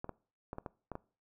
clicks, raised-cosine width 1 ms, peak -26 dBFS, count 7, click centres 0.044 / 0.093 / 0.531 / 0.584 / 0.662 / 0.917 / 0.954 s, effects noise-tail reverb RT60 0.4 s tail -22 dB re dry

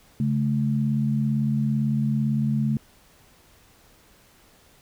sine tone pair together, 138.84 / 216.7 Hz, C#3 / A3, +3 / -26 cents, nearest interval minor sixth, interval 771 cents, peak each -23 dBFS, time 0.2-2.77 s, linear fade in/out 2 ms, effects pink hiss -56 dBFS RMS until 4.81 s

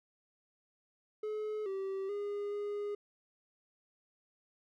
triangle tone with pitch steps, 427.3 / 386.9 / 408.8 / 411.5 Hz, G#4 / G4 / G#4 / G#4, +49 / -23 / -27 / -16 cents, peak -33 dBFS, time 1.23-2.95 s, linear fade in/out 5 ms, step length 430 ms, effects none

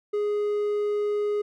triangle tone, 415.3 Hz, G#4, in tune, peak -21 dBFS, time 0.13-1.42 s, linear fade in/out 10 ms, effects none

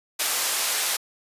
white band-pass noise, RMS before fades -25 dBFS, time 0.19-0.97 s, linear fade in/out 10 ms, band 550 to 12000 Hz, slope 12 dB/octave, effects resampled to 32000 Hz

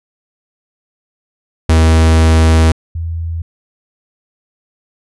45% pulse / sine tone pair in turn, 80.3 / 82.94 Hz, E2 / E2, -45 / +11 cents, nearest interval minor second, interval 56 cents, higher second, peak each -6 / -17 dBFS, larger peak first, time 1.69-2.72 / 2.95-3.42 s, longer first, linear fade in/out 5 ms, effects resampled to 24000 Hz

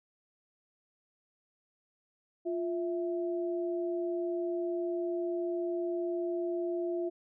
sine tone pair together, 349.2 / 659.2 Hz, F4 / E5, 0 / 0 cents, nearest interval major seventh, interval 1100 cents, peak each -31 / -38 dBFS, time 2.45-7.1 s, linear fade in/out 20 ms, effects none

